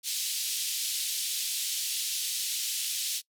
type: band-pass noise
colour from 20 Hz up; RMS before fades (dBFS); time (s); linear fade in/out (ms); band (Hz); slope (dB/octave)
pink; -32; 0.03-3.22; 50; 3200 to 14000; 24
effects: noise-tail reverb RT60 0.1 s tail -23 dB re dry